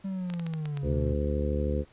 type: linear sweep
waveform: triangle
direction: down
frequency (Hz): 196 to 116.54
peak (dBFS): -28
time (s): 0.04-1.14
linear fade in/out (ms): 10
type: clicks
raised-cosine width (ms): 0.2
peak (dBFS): -23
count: 7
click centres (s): 0.301 / 0.338 / 0.396 / 0.466 / 0.537 / 0.656 / 0.773
type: harmonic tone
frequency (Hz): 73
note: D2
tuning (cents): -10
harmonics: 1 / 2 / 3 / 4 / 5 / 6 / 7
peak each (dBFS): -28 / -35 / -34 / -38 / -37 / -37 / -34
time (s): 0.82-1.85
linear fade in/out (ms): 50
effects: pink hiss -59 dBFS RMS until 1.92 s + resampled to 8000 Hz